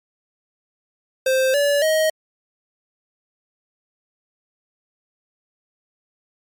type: tone with pitch steps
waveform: square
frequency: 523.3 / 574 / 629.5 Hz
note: C5 / D5 / D#5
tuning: 0 / -40 / +20 cents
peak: -16 dBFS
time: 1.26-2.1 s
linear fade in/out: 5 ms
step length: 280 ms
effects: MP3 96 kbps